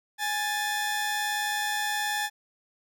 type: tone pair together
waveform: sawtooth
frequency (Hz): 830.6 / 1760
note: G#5 / A6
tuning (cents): 0 / 0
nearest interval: octave + minor second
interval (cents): 1300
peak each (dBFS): -26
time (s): 0.18-2.3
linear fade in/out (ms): 50
effects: none